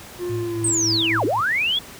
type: tone with pitch glide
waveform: triangle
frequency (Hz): 354.2 to 328.6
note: F4 to E4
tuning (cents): +24 to -5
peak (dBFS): -22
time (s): 0.18-1.21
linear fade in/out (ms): 50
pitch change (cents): -129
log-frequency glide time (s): 0.33-0.78
type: tone with tremolo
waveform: sine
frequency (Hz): 110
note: A2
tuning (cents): 0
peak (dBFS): -25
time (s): 0.29-1.41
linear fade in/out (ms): 5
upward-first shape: sine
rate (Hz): 3.6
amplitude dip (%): 65
type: linear two-way sweep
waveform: sine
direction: down then up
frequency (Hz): 8650 to 263.9 to 3463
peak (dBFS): -18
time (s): 0.64-1.79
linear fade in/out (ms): 5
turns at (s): 1.25
effects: pink hiss -40 dBFS RMS until 1.99 s + high-pass 60 Hz 12 dB/octave